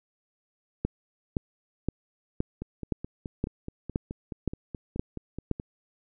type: two click trains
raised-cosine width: 3 ms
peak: -13 / -22 dBFS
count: 10 / 15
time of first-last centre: 0.85-5.513 / 2.62-5.599 s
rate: 1.93 / 4.7 Hz
effects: none